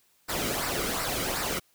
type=noise with flanger; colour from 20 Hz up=pink; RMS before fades=-30 dBFS; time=0.28-1.6 s; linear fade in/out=20 ms; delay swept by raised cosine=0.3 to 1.17 ms; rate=2.7 Hz; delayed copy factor=-0.6; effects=white hiss -66 dBFS RMS until 1.74 s